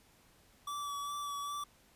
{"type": "tone with vibrato", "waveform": "square", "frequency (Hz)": 1151, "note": "D6", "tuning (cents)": -35, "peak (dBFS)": -38, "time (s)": [0.67, 1.64], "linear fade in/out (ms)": 5, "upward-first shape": "sine", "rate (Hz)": 2.5, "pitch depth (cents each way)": 19, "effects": ["pink hiss -65 dBFS RMS until 1.95 s", "resampled to 32000 Hz"]}